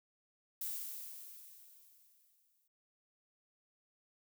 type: noise with exponential decay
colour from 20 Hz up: violet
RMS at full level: -39 dBFS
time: 0.61-2.68 s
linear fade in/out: 5 ms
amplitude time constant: 450 ms
effects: none